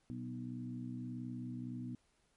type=harmonic tone with a mistuned harmonic; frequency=61.74 Hz; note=B1; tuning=in tune; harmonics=2 / 3 / 4 / 5; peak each=-45 / -50 / -43 / -51 dBFS; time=0.1-1.95 s; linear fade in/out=0 ms; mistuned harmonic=3; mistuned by=+24 cents; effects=pink hiss -75 dBFS RMS until 2.36 s + MP3 48 kbps